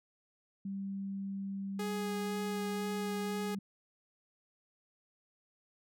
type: tone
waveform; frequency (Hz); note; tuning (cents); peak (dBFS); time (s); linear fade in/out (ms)
sine; 196; G3; 0; -36; 0.65-3.59; 5
type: tone with vibrato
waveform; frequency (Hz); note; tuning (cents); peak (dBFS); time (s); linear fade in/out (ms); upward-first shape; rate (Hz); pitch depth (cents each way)
sawtooth; 415.3; G#4; 0; -33; 1.79-3.55; 5; sine; 2; 9
effects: none